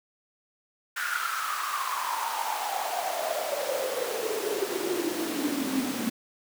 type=noise with high-pass filter sweep; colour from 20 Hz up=pink; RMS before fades=-30 dBFS; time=0.96-6.1 s; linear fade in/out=10 ms; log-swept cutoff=1500 to 230 Hz; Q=8.6; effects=none